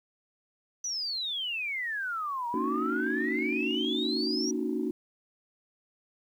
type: exponential two-way sweep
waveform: sine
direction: down then up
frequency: 6040 to 932.3 to 5840 Hz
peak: -30 dBFS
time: 0.84-4.51 s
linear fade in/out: 5 ms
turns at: 2.48 s
type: chord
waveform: sine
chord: D# minor seventh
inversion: second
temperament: equal with one note detuned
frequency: 233.1 / 282.8 / 311.1 / 370 Hz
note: A#3 / C#4 / D#4 / F#4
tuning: 0 / +35 / 0 / 0 cents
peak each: -33 dBFS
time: 2.54-4.91 s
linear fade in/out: 2 ms
effects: tanh soft clip ceiling -18 dBFS + 10-bit